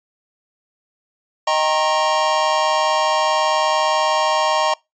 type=chord; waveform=square; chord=Eb dominant seventh; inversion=none; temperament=equal with one note detuned; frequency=622.3 / 784 / 932.3 / 1081.5 Hz; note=Eb5 / G5 / Bb5 / Db6; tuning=0 / 0 / 0 / -43 cents; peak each=-21 / -24 / -21 / -22 dBFS; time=1.47-4.74 s; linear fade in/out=5 ms; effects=noise-tail reverb RT60 0.2 s tail -24 dB re dry + resampled to 16000 Hz